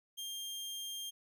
sawtooth tone, 3200 Hz, G7, 35 cents sharp, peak -37 dBFS, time 0.17-1.11 s, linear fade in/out 20 ms, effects none

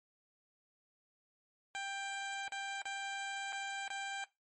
15% pulse tone with dropouts, 789 Hz, G5, 11 cents sharp, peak -32 dBFS, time 1.75-4.24 s, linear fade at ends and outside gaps 0 ms, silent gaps 2.48-2.521 / 2.818-2.855 / 3.524-3.529 / 3.879-3.903 s, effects noise-tail reverb RT60 0.2 s tail -19 dB re dry + MP3 32 kbps

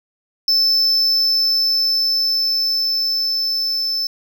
triangle tone with level ramp, 5274 Hz, E8, in tune, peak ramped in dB -11 to -17 dBFS, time 0.48-4.07 s, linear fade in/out 2 ms, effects 7-bit

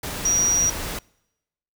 sine tone in noise, 5760 Hz, F#8, 47 cents flat, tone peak -17 dBFS, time 0.25-0.7 s, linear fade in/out 5 ms, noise pink, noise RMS -30 dBFS, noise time 0.03-0.99 s, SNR +10 dB, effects noise-tail reverb RT60 0.9 s tail -26 dB re dry

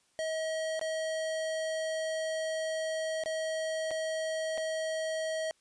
square tone with dropouts, 637 Hz, D#5, 41 cents sharp, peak -32 dBFS, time 0.19-5.51 s, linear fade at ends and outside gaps 0 ms, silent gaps 0.794-0.813 / 3.237-3.259 / 3.908-3.913 / 4.576-4.58 s, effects white hiss -70 dBFS RMS until 5.6 s + resampled to 22050 Hz

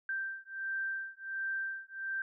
sine beating tone pair, 1568 / 1569.4 Hz, G6 / G6, 0 / +2 cents, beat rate 1.4 Hz, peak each -38 / -38 dBFS, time 0.09-2.22 s, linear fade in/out 2 ms, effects none

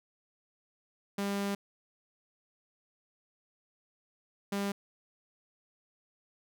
sawtooth tone bursts at uneven times, 200 Hz, G3, 35 cents sharp, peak -27 dBFS, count 2, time 1.18-1.55 / 4.52-4.72 s, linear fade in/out 5 ms, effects none

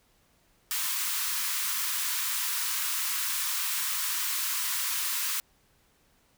white high-pass noise, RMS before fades -30 dBFS, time 0.71-5.4 s, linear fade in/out 0 ms, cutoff 930 Hz, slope 96 dB/octave, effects pink hiss -66 dBFS RMS until 6.37 s

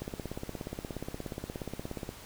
click train, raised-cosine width 2 ms, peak -23 dBFS, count 36, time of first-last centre 0.02-2.091 s, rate 16.9 Hz, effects pink hiss -49 dBFS RMS until 2.25 s

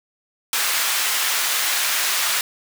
pink high-pass noise, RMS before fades -21 dBFS, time 0.53-2.41 s, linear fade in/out 2 ms, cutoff 1400 Hz, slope 12 dB/octave, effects none

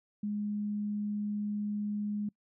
sine tone, 207.7 Hz, G#3, in tune, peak -31 dBFS, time 0.23-2.29 s, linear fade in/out 5 ms, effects noise-tail reverb RT60 0.1 s tail -25 dB re dry

